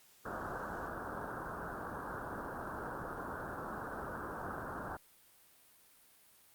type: low-pass noise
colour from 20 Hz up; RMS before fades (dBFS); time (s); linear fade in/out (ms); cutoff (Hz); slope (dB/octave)
white; -42; 0.25-4.97; 5; 1600; 96
effects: white hiss -64 dBFS RMS until 6.54 s + Opus 48 kbps